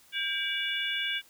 harmonic tone with a mistuned harmonic, 576 Hz, D5, 34 cents flat, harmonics 3 / 4 / 5 / 6, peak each -34 / -34 / -34 / -34 dBFS, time 0.12-1.22 s, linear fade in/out 50 ms, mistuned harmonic 3, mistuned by -140 cents, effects white hiss -59 dBFS RMS until 1.29 s

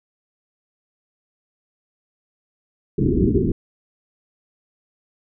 white low-pass noise, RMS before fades -18 dBFS, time 2.98-3.52 s, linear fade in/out 5 ms, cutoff 410 Hz, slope 96 dB/octave, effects none

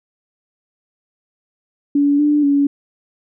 sine tone with pitch steps, 285.8 / 295.3 / 283.1 Hz, D4 / D4 / C#4, -47 / +10 / +37 cents, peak -11 dBFS, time 1.95-2.67 s, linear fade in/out 5 ms, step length 240 ms, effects none

